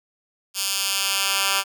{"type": "tone with high-pass filter sweep", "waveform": "10% pulse", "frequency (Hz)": 196, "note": "G3", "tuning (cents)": 0, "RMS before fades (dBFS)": -23, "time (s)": [0.54, 1.64], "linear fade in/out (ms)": 50, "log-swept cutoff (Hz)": [4300, 1700], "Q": 0.85, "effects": []}